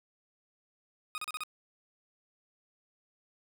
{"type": "tone bursts", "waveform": "20% pulse", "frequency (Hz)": 1244.5, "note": "D#6", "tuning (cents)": 0, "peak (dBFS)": -30, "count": 5, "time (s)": [1.15, 1.435], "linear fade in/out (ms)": 0, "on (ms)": 29, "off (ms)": 35, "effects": []}